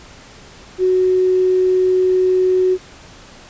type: tone with tanh clipping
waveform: triangle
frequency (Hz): 370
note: F#4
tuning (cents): 0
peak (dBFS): -11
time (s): 0.78-2.78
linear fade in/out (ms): 50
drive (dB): 3
effects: pink hiss -41 dBFS RMS until 3.49 s + resampled to 16000 Hz